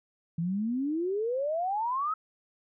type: exponential sweep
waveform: sine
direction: up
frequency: 161.1 to 1308 Hz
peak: -27 dBFS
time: 0.38-2.14 s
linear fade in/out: 5 ms
effects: none